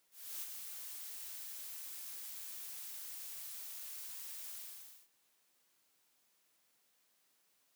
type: noise with ADSR envelope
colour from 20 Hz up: blue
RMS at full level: -42 dBFS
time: 0.11-5.09 s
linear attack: 310 ms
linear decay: 33 ms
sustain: -5 dB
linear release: 540 ms
effects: white hiss -75 dBFS RMS until 7.75 s + high-pass 150 Hz 12 dB/octave